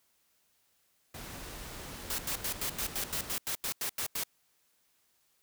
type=noise; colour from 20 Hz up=pink; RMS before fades=-44 dBFS; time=1.14-3.33 s; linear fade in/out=5 ms
type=noise bursts; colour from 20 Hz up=white; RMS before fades=-34 dBFS; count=13; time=2.1-4.236 s; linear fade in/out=2 ms; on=84 ms; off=87 ms
effects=white hiss -72 dBFS RMS until 5.42 s